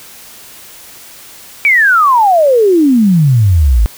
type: exponential sweep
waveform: sine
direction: down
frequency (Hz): 2349 to 50.7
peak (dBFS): -5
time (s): 1.65-3.86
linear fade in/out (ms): 0
effects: white hiss -35 dBFS RMS until 3.97 s